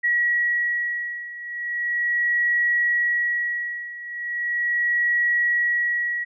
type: beating tone pair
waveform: sine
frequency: 1918 / 1918.38 Hz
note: A#6 / A#6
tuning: +49 / +49 cents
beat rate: 0.38 Hz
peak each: -25 / -22 dBFS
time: 0.03-6.25 s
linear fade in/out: 20 ms
effects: none

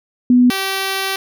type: tone pair in turn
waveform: sine / 5% pulse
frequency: 247.3 / 386.5 Hz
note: B3 / G4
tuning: +3 / -24 cents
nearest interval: minor sixth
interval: 773 cents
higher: second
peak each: -7 dBFS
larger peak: neither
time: 0.3-0.5 / 0.5-1.16 s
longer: second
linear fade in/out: 2 ms
effects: none

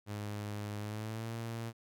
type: tone with pitch glide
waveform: sawtooth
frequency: 104 to 114.73 Hz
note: G#2 to A#2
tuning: +3 to -27 cents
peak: -34 dBFS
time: 0.06-1.73 s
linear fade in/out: 50 ms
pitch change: +170 cents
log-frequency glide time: 0.79-1.33 s
effects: none

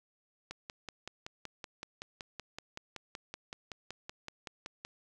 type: click train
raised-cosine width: 0.2 ms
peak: -24 dBFS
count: 24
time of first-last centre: 0.51-4.85 s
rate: 5.3 Hz
effects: none

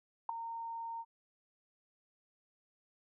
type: tone with ADSR envelope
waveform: sine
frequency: 919 Hz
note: A#5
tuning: 25 cents flat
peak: -27 dBFS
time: 0.29-1.05 s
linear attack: 4 ms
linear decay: 4 ms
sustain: -12 dB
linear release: 49 ms
effects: none

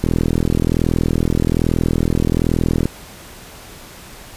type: click train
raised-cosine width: 3 ms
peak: -3 dBFS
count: 117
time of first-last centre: 0.04-2.856 s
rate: 41.2 Hz
effects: pink hiss -38 dBFS RMS until 4.36 s + resampled to 32000 Hz

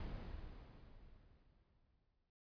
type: noise with exponential decay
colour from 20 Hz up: brown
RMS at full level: -44 dBFS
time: 0-2.3 s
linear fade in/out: 2 ms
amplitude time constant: 500 ms
effects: noise-tail reverb RT60 0.1 s tail -21 dB re dry + resampled to 11025 Hz

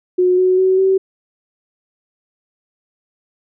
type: tone with pitch steps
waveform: sine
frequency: 363.5 / 369.6 / 375.9 / 382.2 Hz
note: F#4 / F#4 / F#4 / G4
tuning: -31 / -2 / +27 / -44 cents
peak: -10 dBFS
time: 0.18-0.98 s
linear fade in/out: 10 ms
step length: 200 ms
effects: none

